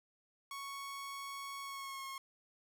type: tone with pitch glide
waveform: sawtooth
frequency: 1108.7 to 1082.1 Hz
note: C#6 to C#6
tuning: 0 to -42 cents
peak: -39 dBFS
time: 0.51-2.18 s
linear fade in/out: 2 ms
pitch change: -42 cents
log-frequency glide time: 1.62-2.05 s
effects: none